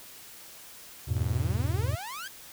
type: chord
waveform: triangle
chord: E major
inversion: none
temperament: just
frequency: 82.41 / 103.01 / 123.61 Hz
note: E2 / G#2 / B2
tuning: 0 / -14 / +2 cents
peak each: -28 / -28 / -29 dBFS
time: 1.07-1.96 s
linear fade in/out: 20 ms
type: exponential sweep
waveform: sawtooth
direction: up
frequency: 69.3 to 1661.2 Hz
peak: -33 dBFS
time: 1.16-2.28 s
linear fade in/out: 5 ms
effects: white hiss -48 dBFS RMS until 2.52 s